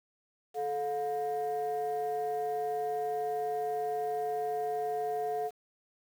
sine tone pair together, 433.9 / 714.3 Hz, A4 / F5, -24 / +39 cents, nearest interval major sixth, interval 863 cents, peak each -32 / -31 dBFS, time 0.54-5.51 s, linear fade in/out 50 ms, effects tanh soft clip ceiling -26 dBFS + 9-bit

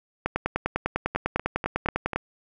two click trains, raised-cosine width 0.5 ms, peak -9 / -14 dBFS, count 20 / 5, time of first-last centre 0.26-2.16 / 1.15-2.133 s, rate 10 / 4.07 Hz, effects none

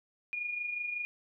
sine tone with amplitude modulation, 2435 Hz, D#7, 38 cents flat, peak -31 dBFS, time 0.33-1.05 s, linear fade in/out 0 ms, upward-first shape sine, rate 25.4 Hz, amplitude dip 50%, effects none

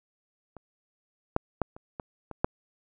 clicks, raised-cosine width 1 ms, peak -29 / -9 / -11 / -30 / -21 / -24 / -8 dBFS, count 7, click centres 0.567 / 1.364 / 1.617 / 1.765 / 1.998 / 2.313 / 2.445 s, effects none

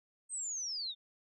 sine linear sweep, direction down, 8460 to 3520 Hz, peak -36 dBFS, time 0.29-0.95 s, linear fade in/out 50 ms, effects none

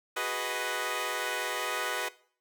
10% pulse chord, G# minor seventh, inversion third, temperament equal, 370 / 415.3 / 493.9 / 622.3 Hz, F#4 / G#4 / B4 / D#5, 0 / 0 / 0 / 0 cents, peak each -29 / -30 / -26 / -28 dBFS, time 0.16-2.09 s, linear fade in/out 10 ms, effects noise-tail reverb RT60 0.5 s tail -19 dB re dry

